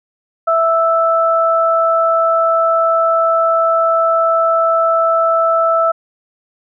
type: tone pair together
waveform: sine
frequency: 659.3 / 1318.6 Hz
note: E5 / E6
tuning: 0 / 0 cents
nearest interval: octave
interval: 1200 cents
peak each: -13 dBFS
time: 0.47-5.92 s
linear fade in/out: 10 ms
effects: none